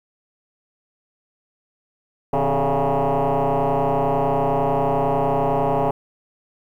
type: tone with frequency modulation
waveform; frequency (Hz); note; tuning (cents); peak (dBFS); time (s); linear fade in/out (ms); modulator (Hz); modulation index
sine; 123.47; B2; 0; -15; 2.33-5.91; 5; 139; 6.1
effects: tanh soft clip ceiling -14 dBFS + 9-bit